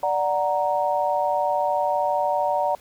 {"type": "chord", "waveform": "sine", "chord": "D augmented", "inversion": "none", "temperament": "equal", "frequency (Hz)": [587.3, 740, 932.3], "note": ["D5", "F#5", "A#5"], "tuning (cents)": [0, 0, 0], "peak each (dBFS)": -24, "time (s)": [0.03, 2.75], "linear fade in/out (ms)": 2, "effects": ["pink hiss -52 dBFS RMS until 2.8 s", "high-pass 60 Hz 12 dB/octave"]}